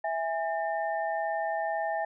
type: tone cluster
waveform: sine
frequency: 658 / 820 / 1803 Hz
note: E5 / G#5 / A6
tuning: -3 / -22 / +42 cents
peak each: -31 / -31 / -37 dBFS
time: 0.04-2.05 s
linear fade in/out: 5 ms
effects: none